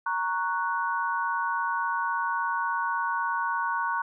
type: chord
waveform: sine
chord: F# major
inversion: first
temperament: equal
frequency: 932.3 / 1108.7 / 1480 Hz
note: A#5 / C#6 / F#6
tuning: 0 / 0 / 0 cents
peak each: -29 / -30 / -30 dBFS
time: 0.06-4.02 s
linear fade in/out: 5 ms
effects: none